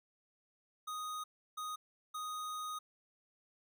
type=tone bursts at uneven times; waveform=square; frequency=1244.5 Hz; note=D#6; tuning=in tune; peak=-40 dBFS; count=3; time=0.87-1.24 / 1.57-1.76 / 2.14-2.79 s; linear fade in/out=10 ms; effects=none